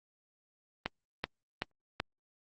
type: click train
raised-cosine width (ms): 0.3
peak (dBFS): -15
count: 4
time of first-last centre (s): 0.86-2.001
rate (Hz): 2.63
effects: Opus 24 kbps